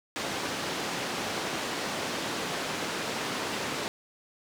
pink band-pass noise, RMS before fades -33 dBFS, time 0.16-3.88 s, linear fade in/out 0 ms, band 220 to 6100 Hz, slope 12 dB/octave, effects none

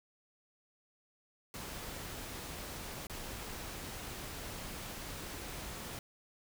pink noise with dropouts, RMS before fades -44 dBFS, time 1.54-5.99 s, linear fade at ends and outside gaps 1 ms, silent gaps 3.069-3.097 s, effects none

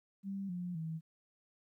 sine tone with pitch steps, 196 / 177.67 / 161.05 Hz, G3 / F3 / E3, 0 / +30 / -40 cents, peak -37 dBFS, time 0.23-1.01 s, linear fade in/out 50 ms, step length 260 ms, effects 13-bit

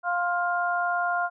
harmonic tone, 351.4 Hz, F4, 11 cents sharp, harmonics 2 / 3 / 4, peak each -26 / -31 / -27 dBFS, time 0.03-1.3 s, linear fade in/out 50 ms, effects none

